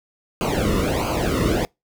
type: noise with flanger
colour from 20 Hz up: brown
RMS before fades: -21 dBFS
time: 0.41-1.65 s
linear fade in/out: 0 ms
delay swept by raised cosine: 0.54 to 1.28 ms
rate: 1.5 Hz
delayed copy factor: -1
effects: noise-tail reverb RT60 0.2 s tail -26 dB re dry